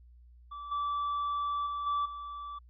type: tone with level steps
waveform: triangle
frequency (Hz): 1159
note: D6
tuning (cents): -23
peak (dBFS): -38 / -28 / -31 / -26 / -37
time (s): 0.51-2.59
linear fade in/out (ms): 10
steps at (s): 0.71 / 1.66 / 1.86 / 2.05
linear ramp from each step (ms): 10
effects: added 60 Hz sine -53 dBFS peak until 2.69 s + resampled to 11025 Hz

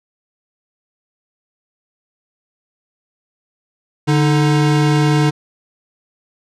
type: tone pair together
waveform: square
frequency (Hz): 146.83 / 311.1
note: D3 / D#4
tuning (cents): 0 / 0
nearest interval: octave + minor second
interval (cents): 1300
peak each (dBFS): -13 / -18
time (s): 4.07-5.31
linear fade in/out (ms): 20
effects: low-pass 7000 Hz 12 dB/octave

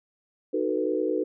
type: chord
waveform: sine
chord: B dominant seventh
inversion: first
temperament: just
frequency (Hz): 308.7 / 370.4 / 444.5 / 493.9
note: D#4 / F#4 / A4 / B4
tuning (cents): -14 / +2 / +18 / 0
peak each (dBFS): -29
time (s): 0.53-1.24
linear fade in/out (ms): 10
effects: none

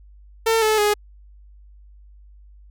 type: tone with pitch steps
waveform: sawtooth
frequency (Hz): 450.6 / 433.2 / 416.6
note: A4 / A4 / G#4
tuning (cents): +41 / -27 / +5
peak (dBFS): -12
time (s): 0.46-0.94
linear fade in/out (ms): 10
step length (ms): 160
effects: added 50 Hz sine -44 dBFS peak until 2.7 s

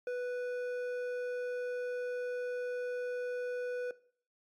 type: tone with hard clipping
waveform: sine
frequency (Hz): 493.9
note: B4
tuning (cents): 0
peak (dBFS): -35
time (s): 0.07-3.91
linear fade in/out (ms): 2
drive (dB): 8
effects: noise-tail reverb RT60 0.5 s tail -19 dB re dry + MP3 96 kbps

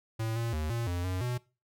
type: tone with pitch steps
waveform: square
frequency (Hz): 112.1 / 116.1 / 77.1 / 116.9 / 88 / 92.1 / 123.2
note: A2 / A#2 / D#2 / A#2 / F2 / F#2 / B2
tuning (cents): +33 / -7 / -15 / +5 / +14 / -7 / -4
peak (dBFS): -31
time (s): 0.19-1.38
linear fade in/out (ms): 10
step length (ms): 170
effects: noise-tail reverb RT60 0.3 s tail -21 dB re dry

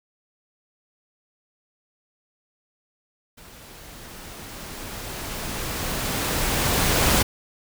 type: noise with level ramp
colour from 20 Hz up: pink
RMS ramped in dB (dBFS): -46 to -18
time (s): 3.37-7.23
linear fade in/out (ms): 10
effects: none

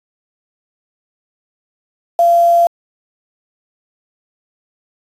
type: tone with quantisation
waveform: sine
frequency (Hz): 686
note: F5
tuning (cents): -31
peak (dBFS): -7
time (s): 2.19-2.67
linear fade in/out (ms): 2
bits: 5
effects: resampled to 32000 Hz

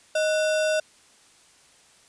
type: tone with sample-and-hold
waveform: sine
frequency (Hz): 622.3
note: D#5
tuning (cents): 0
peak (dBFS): -20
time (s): 0.15-0.8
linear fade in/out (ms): 5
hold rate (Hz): 2100
effects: white hiss -56 dBFS RMS until 2.08 s + resampled to 22050 Hz

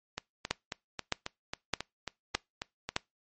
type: two click trains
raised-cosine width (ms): 0.2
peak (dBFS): -17 / -10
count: 11 / 5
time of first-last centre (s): 0.18-2.89 / 0.51-2.964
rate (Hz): 3.69 / 1.63
effects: noise-tail reverb RT60 0.2 s tail -24 dB re dry + MP3 32 kbps

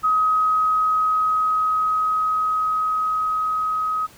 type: tone with level ramp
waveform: sine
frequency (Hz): 1265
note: D#6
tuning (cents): +28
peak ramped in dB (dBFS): -15 to -20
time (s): 0.03-4.07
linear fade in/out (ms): 20
effects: pink hiss -48 dBFS RMS until 4.17 s

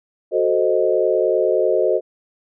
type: chord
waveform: sine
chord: F# diminished seventh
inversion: none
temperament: equal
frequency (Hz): 370 / 440 / 523.3 / 622.3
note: F#4 / A4 / C5 / Eb5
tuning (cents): 0 / 0 / 0 / 0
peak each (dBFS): -20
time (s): 0.31-2.01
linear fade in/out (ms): 50
effects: none

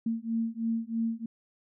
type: beating tone pair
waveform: sine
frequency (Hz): 226.1 / 229.2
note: A3 / A#3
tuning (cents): +47 / -29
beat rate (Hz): 3.1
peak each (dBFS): -31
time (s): 0.06-1.26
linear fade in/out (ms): 5
effects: none

